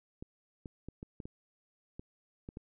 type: clicks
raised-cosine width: 3 ms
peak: -30 dBFS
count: 9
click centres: 0.225 / 0.658 / 0.886 / 1.029 / 1.202 / 1.255 / 1.995 / 2.489 / 2.571 s
effects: none